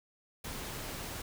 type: noise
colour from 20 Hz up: pink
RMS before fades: -41 dBFS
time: 0.44-1.22 s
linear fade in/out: 5 ms
effects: none